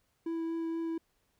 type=tone with vibrato; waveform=triangle; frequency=329.4 Hz; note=E4; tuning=1 cent flat; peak=-30 dBFS; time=0.26-0.98 s; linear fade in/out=5 ms; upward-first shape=triangle; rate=4.2 Hz; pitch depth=10 cents each way; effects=pink hiss -75 dBFS RMS until 1.39 s